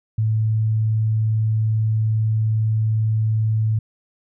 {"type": "tone", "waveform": "sine", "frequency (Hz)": 109.7, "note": "A2", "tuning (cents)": -5, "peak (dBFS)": -16, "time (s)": [0.18, 3.79], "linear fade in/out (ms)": 5, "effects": []}